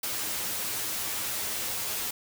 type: noise with comb filter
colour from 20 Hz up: white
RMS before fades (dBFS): -32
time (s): 0.03-2.11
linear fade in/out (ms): 5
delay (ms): 9.6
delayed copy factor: +0.65
effects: none